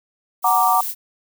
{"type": "noise", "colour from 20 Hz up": "violet", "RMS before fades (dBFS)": -26, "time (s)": [0.42, 0.95], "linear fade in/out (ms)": 50}
{"type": "chord", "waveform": "sine", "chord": "Gb augmented", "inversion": "none", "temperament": "equal", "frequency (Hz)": [740, 932.3, 1174.7], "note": ["Gb5", "Bb5", "D6"], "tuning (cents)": [0, 0, 0], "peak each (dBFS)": -18, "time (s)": [0.44, 0.81], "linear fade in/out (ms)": 5}
{"effects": []}